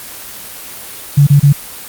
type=tone bursts; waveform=sine; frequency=142.6 Hz; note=C#3; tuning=49 cents sharp; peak=-3 dBFS; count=3; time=1.17-1.528 s; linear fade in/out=10 ms; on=100 ms; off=29 ms; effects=white hiss -29 dBFS RMS until 1.88 s + Opus 24 kbps